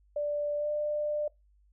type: tone with pitch glide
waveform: sine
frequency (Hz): 587.3 to 596.5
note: D5 to D5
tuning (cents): 0 to +27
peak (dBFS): -28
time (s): 0.16-1.28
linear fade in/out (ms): 5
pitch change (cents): +27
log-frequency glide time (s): 0.57-0.68
effects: noise-tail reverb RT60 0.2 s tail -23 dB re dry + added 50 Hz sine -61 dBFS peak until 1.72 s